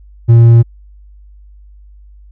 sine tone with hard clipping, 116.54 Hz, A#2, in tune, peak -3 dBFS, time 0.28-0.63 s, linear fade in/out 20 ms, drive 3 dB, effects added 50 Hz sine -36 dBFS peak until 2.31 s

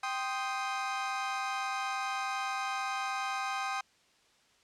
30% pulse chord, C minor, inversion second, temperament equal, 784 / 1046.5 / 1244.5 Hz, G5 / C6 / Eb6, 0 / 0 / 0 cents, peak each -33 / -36 / -34 dBFS, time 0.03-3.81 s, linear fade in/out 5 ms, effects white hiss -66 dBFS RMS until 4.63 s + low-pass 6000 Hz 12 dB/octave

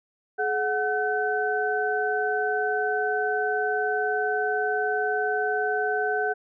sine tone cluster, 424.9 / 735 / 1522 Hz, G#4 / F#5 / F#6, +40 / -12 / +48 cents, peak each -27 dBFS, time 0.38-6.34 s, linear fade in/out 20 ms, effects none

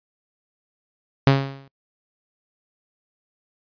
sawtooth tone with exponential decay, 136.7 Hz, C#3, 24 cents flat, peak -6 dBFS, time 1.27-1.68 s, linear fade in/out 0 ms, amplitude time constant 89 ms, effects noise-tail reverb RT60 0.1 s tail -26 dB re dry + resampled to 11025 Hz

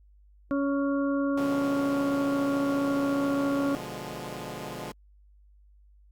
harmonic tone, 279.3 Hz, C#4, 13 cents sharp, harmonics 1 / 2 / 4 / 5, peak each -25 / -31 / -37 / -39 dBFS, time 0.51-3.75 s, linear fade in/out 0 ms
10% pulse chord, B diminished seventh, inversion none, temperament equal with one note detuned, 123.47 / 146.83 / 175.22 / 207.7 Hz, B2 / D3 / F3 / Ab3, 0 / 0 / +6 / 0 cents, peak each -33 dBFS, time 1.37-4.92 s, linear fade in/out 5 ms
effects added 50 Hz sine -54 dBFS peak until 6.11 s + Opus 48 kbps

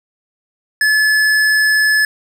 sine tone with hard clipping, 1722 Hz, A6, 38 cents flat, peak -12 dBFS, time 0.81-2.05 s, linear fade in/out 2 ms, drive 13 dB, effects none

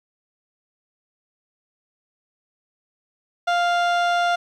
30% pulse tone, 698.5 Hz, F5, in tune, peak -15 dBFS, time 3.47-4.36 s, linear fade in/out 10 ms, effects low-pass 4000 Hz 12 dB/octave + 9-bit

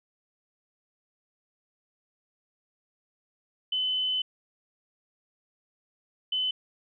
sine tone bursts at uneven times, 3028 Hz, F#7, 39 cents sharp, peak -25 dBFS, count 2, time 3.72-4.22 / 6.32-6.51 s, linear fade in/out 5 ms, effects none

